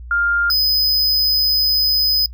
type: tone pair in turn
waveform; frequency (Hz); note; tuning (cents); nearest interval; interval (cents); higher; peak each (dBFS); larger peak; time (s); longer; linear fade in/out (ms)
sine / square; 1402 / 5022; F6 / D#8; +6 / +15; octave + minor seventh; 2209; second; -14 / -14; neither; 0.11-0.5 / 0.5-2.26; second; 2
effects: noise-tail reverb RT60 0.1 s tail -21 dB re dry + added 60 Hz sine -31 dBFS peak until 2.33 s